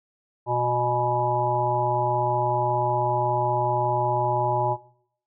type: harmonic tone with a mistuned harmonic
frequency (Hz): 122.6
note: B2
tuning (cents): -12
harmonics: 1 / 3 / 5 / 7 / 8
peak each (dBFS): -29 / -29 / -28 / -25 / -29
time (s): 0.46-4.77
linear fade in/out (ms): 50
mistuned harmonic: 7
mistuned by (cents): -28
effects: noise-tail reverb RT60 0.6 s tail -17 dB re dry